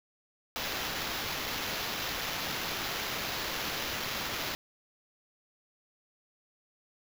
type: noise with sample-and-hold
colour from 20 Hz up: violet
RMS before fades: -35 dBFS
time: 0.56-4.55 s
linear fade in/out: 0 ms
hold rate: 8820 Hz
effects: none